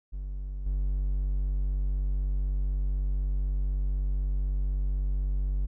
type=tone with level steps; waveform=triangle; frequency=48 Hz; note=G1; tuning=36 cents flat; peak=-30 / -23 dBFS; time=0.12-5.67 s; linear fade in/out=20 ms; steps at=0.66 s; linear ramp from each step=2 ms; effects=none